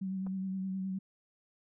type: tone with vibrato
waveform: sine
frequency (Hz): 190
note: F#3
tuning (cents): +46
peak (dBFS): -33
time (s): 0.01-0.99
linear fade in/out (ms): 10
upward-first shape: sine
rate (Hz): 9.6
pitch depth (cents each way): 26
type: clicks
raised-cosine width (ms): 1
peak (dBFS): -37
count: 2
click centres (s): 0.266 / 0.27
effects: none